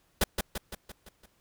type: noise with echo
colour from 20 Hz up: pink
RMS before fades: -24 dBFS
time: 0.21-0.24 s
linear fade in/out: 5 ms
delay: 170 ms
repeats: 6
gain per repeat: -5 dB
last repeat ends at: 1.26 s
effects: pink hiss -69 dBFS RMS until 1.4 s